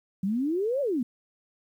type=exponential two-way sweep; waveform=sine; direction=up then down; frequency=183 to 587.3 to 224.3 Hz; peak=-24 dBFS; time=0.23-1.03 s; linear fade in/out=5 ms; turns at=0.81 s; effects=10-bit